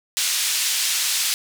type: band-pass noise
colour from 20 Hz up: pink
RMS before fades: -22 dBFS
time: 0.17-1.34 s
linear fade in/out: 0 ms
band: 3300 to 11000 Hz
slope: 12 dB/octave
effects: none